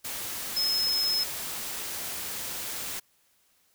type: tone in noise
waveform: sine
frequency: 5170 Hz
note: E8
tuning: 34 cents flat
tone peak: -24 dBFS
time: 0.56-1.24 s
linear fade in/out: 10 ms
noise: white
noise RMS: -35 dBFS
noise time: 0.04-3 s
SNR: +8 dB
effects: white hiss -67 dBFS RMS until 3.74 s